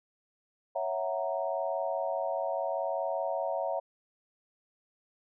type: chord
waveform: sine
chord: F# dominant seventh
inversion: second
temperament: equal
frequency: 554.4 / 659.3 / 740 / 932.3 Hz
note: C#5 / E5 / F#5 / A#5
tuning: 0 / 0 / 0 / 0 cents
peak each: -34 / -33 / -36 / -38 dBFS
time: 0.75-3.8 s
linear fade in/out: 10 ms
effects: none